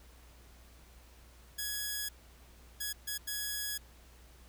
5% pulse tone bursts at uneven times, 1673 Hz, G#6, 12 cents sharp, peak -24 dBFS, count 4, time 1.58-2.09 / 2.8-2.93 / 3.07-3.18 / 3.27-3.78 s, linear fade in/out 10 ms, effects added 60 Hz sine -56 dBFS peak until 4.48 s + pink hiss -61 dBFS RMS until 4.48 s

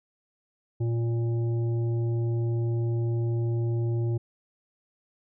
harmonic tone, 116.54 Hz, A#2, in tune, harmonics 1 / 3 / 5 / 7, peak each -24 / -33 / -46 / -50 dBFS, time 0.8-4.18 s, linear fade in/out 10 ms, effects none

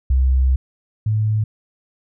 sine tone pair in turn, 65 / 107.84 Hz, C2 / A2, -11 / -34 cents, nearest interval major sixth, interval 877 cents, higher second, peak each -12 / -15 dBFS, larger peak first, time 0.1-0.56 / 1.06-1.44 s, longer first, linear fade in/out 5 ms, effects none

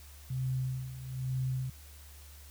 sine tone with tremolo, 129.8 Hz, C3, 13 cents flat, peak -29 dBFS, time 0.3-1.7 s, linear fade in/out 5 ms, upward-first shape sine, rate 1.1 Hz, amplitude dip 75%, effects added 72 Hz sine -50 dBFS peak until 2.5 s + white hiss -56 dBFS RMS until 2.5 s

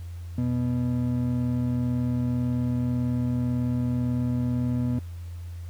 triangle ring-modulated tone, 185 Hz, F#3, in tune, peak -18 dBFS, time 0.38-4.99 s, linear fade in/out 2 ms, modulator 60.9 Hz, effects added 86 Hz sine -34 dBFS peak until 5.69 s + pink hiss -56 dBFS RMS until 5.69 s

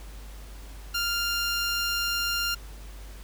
15% pulse tone, 1396.9 Hz, F6, in tune, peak -19 dBFS, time 0.94-2.55 s, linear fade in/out 10 ms, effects added 50 Hz sine -40 dBFS peak until 3.23 s + pink hiss -50 dBFS RMS until 3.23 s

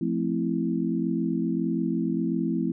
sine chord, F major seventh, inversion none, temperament equal, 174.61 / 220 / 261.6 / 329.6 Hz, F3 / A3 / C4 / E4, 0 / 0 / 0 / 0 cents, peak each -29 dBFS, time 0.01-2.72 s, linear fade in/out 5 ms, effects none

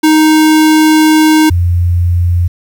square / sine tone pair in turn, 311.6 / 87.44 Hz, D#4 / F2, +3 / +3 cents, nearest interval octave + minor seventh, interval 2200 cents, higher first, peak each -5 / -7 dBFS, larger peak first, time 0.03-1.5 / 1.5-2.48 s, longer first, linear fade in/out 10 ms, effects 7-bit

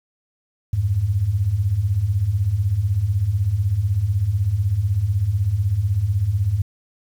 sine beating tone pair, 87 / 103 Hz, F2 / G#2, -6 / -14 cents, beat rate 16 Hz, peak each -23 / -18 dBFS, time 0.73-6.62 s, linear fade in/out 5 ms, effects 8-bit

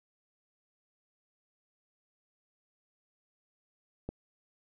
click, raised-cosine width 2 ms, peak -23 dBFS, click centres 4.09 s, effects none

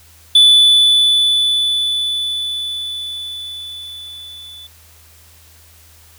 triangle tone with level ramp, 3478 Hz, A7, 21 cents flat, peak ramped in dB -3 to -32 dBFS, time 0.35-4.67 s, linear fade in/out 5 ms, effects added 81 Hz sine -47 dBFS peak until 6.18 s + white hiss -47 dBFS RMS until 6.18 s

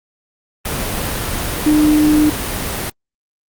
sine tone in noise, 302.6 Hz, D#4, 48 cents flat, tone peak -9 dBFS, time 1.66-2.3 s, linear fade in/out 5 ms, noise pink, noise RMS -21 dBFS, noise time 0.65-2.9 s, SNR +9 dB, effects Opus 32 kbps

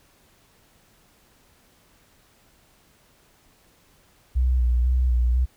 sine tone with vibrato, 61.74 Hz, B1, in tune, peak -17 dBFS, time 4.35-5.46 s, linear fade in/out 20 ms, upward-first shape square, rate 2 Hz, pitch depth 37 cents each way, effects pink hiss -59 dBFS RMS until 5.56 s

